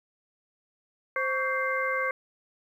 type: harmonic tone with a mistuned harmonic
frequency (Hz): 523.3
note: C5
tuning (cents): 0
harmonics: 1 / 2 / 3 / 4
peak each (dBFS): -31 / -31 / -31 / -31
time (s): 1.16-2.11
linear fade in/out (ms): 2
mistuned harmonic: 2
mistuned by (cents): +130
effects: 10-bit